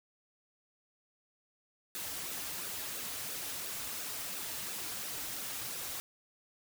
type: noise with flanger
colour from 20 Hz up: white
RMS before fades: -40 dBFS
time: 1.95-6 s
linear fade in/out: 0 ms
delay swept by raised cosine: 0.94 to 5.54 ms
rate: 2.9 Hz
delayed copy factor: -0.6
effects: none